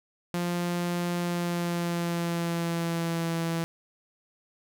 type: tone with pitch glide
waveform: sawtooth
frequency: 174.61 to 166.15 Hz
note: F3 to E3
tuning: 0 to +14 cents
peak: -23 dBFS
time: 0.34-3.64 s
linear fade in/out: 0 ms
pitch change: -86 cents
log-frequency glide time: 1.18-3.36 s
effects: none